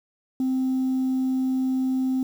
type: tone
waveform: sine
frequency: 260.3 Hz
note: C4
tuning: 9 cents flat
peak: -19 dBFS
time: 0.4-2.23 s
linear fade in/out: 2 ms
effects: tanh soft clip ceiling -19 dBFS + 8-bit